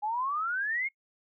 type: exponential sweep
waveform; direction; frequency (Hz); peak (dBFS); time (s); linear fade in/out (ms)
sine; up; 819 to 2200; -28; 0.02-0.89; 20
effects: noise-tail reverb RT60 0.1 s tail -23 dB re dry